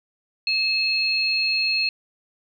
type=tone pair together; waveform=sine; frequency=2597 / 4258 Hz; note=E7 / C8; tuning=-26 / +30 cents; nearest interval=major sixth; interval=856 cents; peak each=-22 dBFS; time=0.47-1.89 s; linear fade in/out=2 ms; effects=none